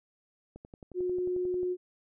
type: click train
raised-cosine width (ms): 2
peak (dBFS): -33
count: 13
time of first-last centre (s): 0.56-1.631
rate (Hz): 11.2
type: tone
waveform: sine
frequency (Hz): 361.9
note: F#4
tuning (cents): -38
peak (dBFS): -28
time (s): 0.94-1.77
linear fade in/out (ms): 50
effects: none